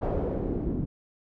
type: noise with low-pass filter sweep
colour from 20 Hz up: pink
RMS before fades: -29 dBFS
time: 0.01-0.86 s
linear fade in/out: 20 ms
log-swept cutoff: 680 to 250 Hz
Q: 1.8
effects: none